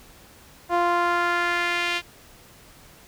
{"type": "tone with band-pass filter sweep", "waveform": "sawtooth", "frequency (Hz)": 348.1, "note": "F4", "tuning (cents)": -6, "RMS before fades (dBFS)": -23, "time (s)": [0.69, 2.02], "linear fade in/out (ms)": 50, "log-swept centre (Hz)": [830, 2800], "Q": 1.8, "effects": ["pink hiss -50 dBFS RMS until 3.07 s"]}